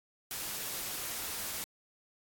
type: noise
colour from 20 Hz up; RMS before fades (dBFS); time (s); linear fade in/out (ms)
white; -38; 0.31-1.64; 0
effects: AAC 64 kbps